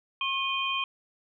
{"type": "tone cluster", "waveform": "sine", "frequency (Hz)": [1082, 2475, 3144], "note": ["C#6", "D#7", "G7"], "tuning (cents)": [-42, -10, 4], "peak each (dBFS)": -31, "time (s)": [0.21, 0.84], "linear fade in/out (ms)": 2, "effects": []}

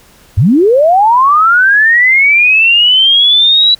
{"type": "linear sweep", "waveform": "sine", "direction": "up", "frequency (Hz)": [78.7, 3951], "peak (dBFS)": -4, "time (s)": [0.37, 3.75], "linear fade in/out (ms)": 10, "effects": ["pink hiss -43 dBFS RMS until 3.79 s"]}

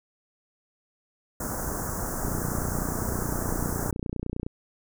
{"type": "band-stop noise", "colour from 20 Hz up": "pink", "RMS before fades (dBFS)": -31, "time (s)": [1.4, 3.91], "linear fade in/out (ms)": 5, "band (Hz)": [1600, 6000], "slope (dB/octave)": 48}
{"type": "click train", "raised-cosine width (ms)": 3, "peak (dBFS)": -18, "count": 67, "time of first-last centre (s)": [2.25, 4.465], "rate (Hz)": 29.8}
{"effects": []}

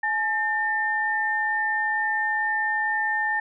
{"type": "tone pair together", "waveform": "sine", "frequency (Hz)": [850, 1801.1], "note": ["G#5", "A6"], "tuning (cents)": [40, 40], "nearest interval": "octave + minor second", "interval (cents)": 1300, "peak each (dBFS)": [-27, -23], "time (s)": [0.03, 3.4], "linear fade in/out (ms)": 5, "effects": []}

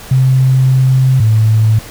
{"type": "tone pair in turn", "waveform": "sine", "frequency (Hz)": [130.81, 109.77], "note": ["C3", "A2"], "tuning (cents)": [0, -4], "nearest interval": "minor third", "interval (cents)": 304, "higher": "first", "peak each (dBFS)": -6, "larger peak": "neither", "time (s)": [[0.11, 1.2], [1.2, 1.79]], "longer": "first", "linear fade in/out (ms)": 5, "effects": ["pink hiss -32 dBFS RMS until 1.9 s"]}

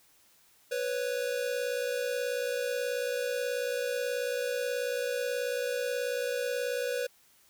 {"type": "tone pair together", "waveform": "square", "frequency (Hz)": [493.6, 552], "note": ["B4", "C#5"], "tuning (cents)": [-1, -7], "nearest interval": "major second", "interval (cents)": 194, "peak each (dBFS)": [-32, -35], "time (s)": [0.71, 7.07], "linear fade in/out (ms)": 10, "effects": ["white hiss -63 dBFS RMS until 7.49 s"]}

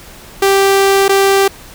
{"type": "tone with dropouts", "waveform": "sawtooth", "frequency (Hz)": 392, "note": "G4", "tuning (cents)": 0, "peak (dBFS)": -4, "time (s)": [0.42, 1.48], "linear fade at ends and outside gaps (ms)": 5, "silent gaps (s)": [1.082, 1.092], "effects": ["pink hiss -36 dBFS RMS until 1.74 s"]}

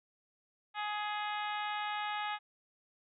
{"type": "harmonic tone with a mistuned harmonic", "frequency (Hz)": 418.5, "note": "G#4", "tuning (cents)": 13, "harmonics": [2, 3, 4, 5, 6, 7, 8, 9], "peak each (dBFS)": [-37, -41, -43, -45, -47, -48, -49, -50], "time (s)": [0.74, 2.39], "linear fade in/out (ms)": 50, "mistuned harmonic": 9, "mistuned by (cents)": -18, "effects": []}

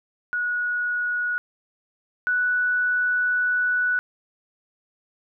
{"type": "tone pair in turn", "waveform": "sine", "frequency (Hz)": [1459, 1479.4], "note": ["F#6", "F#6"], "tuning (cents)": [-25, -1], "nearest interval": "unison", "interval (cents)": 24, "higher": "second", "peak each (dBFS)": [-22, -19], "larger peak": "second", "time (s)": [[0.33, 1.38], [2.27, 3.99]], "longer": "second", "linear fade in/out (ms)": 0, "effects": []}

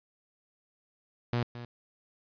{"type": "tone with echo", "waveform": "sawtooth", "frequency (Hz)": 120.2, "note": "B2", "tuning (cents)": -46, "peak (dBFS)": -23, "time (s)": [1.33, 1.43], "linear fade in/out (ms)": 0, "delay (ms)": 220, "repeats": 1, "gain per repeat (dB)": -13, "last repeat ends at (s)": 1.65, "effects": ["resampled to 11025 Hz", "10-bit"]}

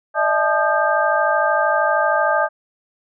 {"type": "tone cluster", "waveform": "sine", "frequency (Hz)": [599, 652, 865, 1221, 1578], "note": ["D5", "E5", "A5", "D#6", "G6"], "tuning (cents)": [34, -19, -30, -33, 11], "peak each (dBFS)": -21, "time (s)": [0.14, 2.49], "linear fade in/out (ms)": 50, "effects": []}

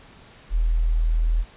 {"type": "tone", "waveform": "sine", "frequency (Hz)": 40.44, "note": "E1", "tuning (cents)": -32, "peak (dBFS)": -17, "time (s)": [0.5, 1.45], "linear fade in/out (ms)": 50, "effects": ["pink hiss -49 dBFS RMS until 1.56 s", "resampled to 8000 Hz"]}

